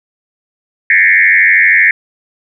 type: tone with frequency modulation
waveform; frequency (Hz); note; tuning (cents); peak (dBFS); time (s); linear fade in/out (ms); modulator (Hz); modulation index
sine; 1975.5; B6; 0; -5; 0.9-1.91; 2; 92.7; 2.9
effects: none